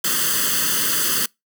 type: noise with comb filter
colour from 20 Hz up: white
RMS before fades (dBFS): -20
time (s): 0.04-1.26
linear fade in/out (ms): 5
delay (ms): 0.64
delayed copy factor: +0.95
effects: noise-tail reverb RT60 0.2 s tail -26 dB re dry + high-pass 150 Hz 12 dB/octave